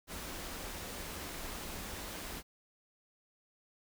pink band-stop noise, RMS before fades -43 dBFS, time 0.07-2.43 s, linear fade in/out 50 ms, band 100 to 150 Hz, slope 96 dB/octave, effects none

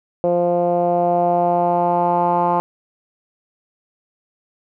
10% pulse tone with low-pass filter sweep, 174.61 Hz, F3, in tune, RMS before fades -17 dBFS, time 0.24-2.6 s, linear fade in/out 0 ms, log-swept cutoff 560 to 950 Hz, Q 4, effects none

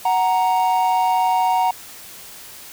triangle tone pair together, 742 / 934 Hz, F#5 / A#5, +5 / +3 cents, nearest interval major third, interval 398 cents, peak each -16 dBFS, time 0.05-1.71 s, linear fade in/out 5 ms, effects white hiss -39 dBFS RMS until 2.72 s

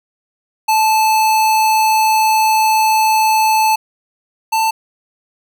square tone pair in turn, 873 / 887.2 Hz, A5 / A5, -14 / +14 cents, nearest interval unison, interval 28 cents, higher second, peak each -11 / -13 dBFS, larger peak first, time 0.68-3.76 / 4.52-4.71 s, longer first, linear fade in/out 10 ms, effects none

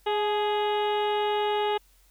harmonic tone with a mistuned harmonic, 415.3 Hz, G#4, in tune, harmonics 1 / 2 / 3 / 4 / 5 / 6 / 7 / 8 / 9, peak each -26 / -27 / -38 / -40 / -41 / -44 / -37 / -43 / -43 dBFS, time 0.06-1.78 s, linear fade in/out 10 ms, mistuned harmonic 2, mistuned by +31 cents, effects added 45 Hz sine -59 dBFS peak until 2.1 s + white hiss -63 dBFS RMS until 2.1 s

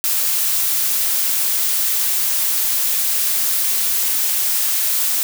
blue noise, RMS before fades -18 dBFS, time 0.04-5.23 s, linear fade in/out 0 ms, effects none

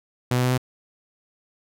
sawtooth tone with pitch steps, 124 / 125.08 / 126.17 / 127.27 Hz, B2 / B2 / B2 / C3, +7 / +22 / +37 / -48 cents, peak -15 dBFS, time 0.31-0.578 s, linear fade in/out 5 ms, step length 67 ms, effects none

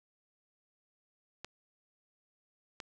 clicks, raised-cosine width 0.2 ms, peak -24 dBFS, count 2, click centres 1.446 / 2.802 s, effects none

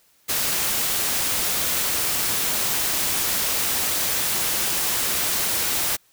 white noise, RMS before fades -23 dBFS, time 0.28-5.97 s, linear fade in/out 20 ms, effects white hiss -60 dBFS RMS until 6.12 s

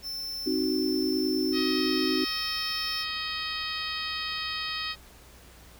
45% pulse tone, 5330 Hz, E8, 18 cents sharp, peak -33 dBFS, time 0.02-3.06 s, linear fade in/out 50 ms
sine chord, C diminished, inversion none, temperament equal with one note detuned, 261.6 / 311.1 / 373 Hz, C4 / Eb4 / Gb4, 0 / 0 / +14 cents, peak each -29 dBFS, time 0.46-2.25 s, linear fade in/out 10 ms
harmonic tone, 631 Hz, D#5, 24 cents sharp, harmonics 2 / 3 / 4 / 5 / 6 / 7 / 8, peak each -38 / -38 / -38 / -38 / -38 / -38 / -38 dBFS, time 1.52-4.96 s, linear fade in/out 50 ms
effects added 60 Hz sine -53 dBFS peak until 5.79 s + pink hiss -53 dBFS RMS until 5.79 s

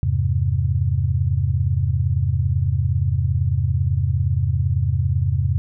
sine tone cluster, 83.6 / 101.3 / 131.7 Hz, E2 / G#2 / C3, +25 / -43 / +12 cents, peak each -21 dBFS, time 0.03-5.58 s, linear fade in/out 0 ms, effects none

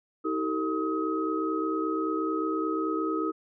sine tone cluster, 317.4 / 386.2 / 451.3 / 1267 Hz, D#4 / G4 / A4 / D#6, +35 / -26 / +44 / +31 cents, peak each -29 / -33 / -34 / -32 dBFS, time 0.24-3.32 s, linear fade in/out 20 ms, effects none

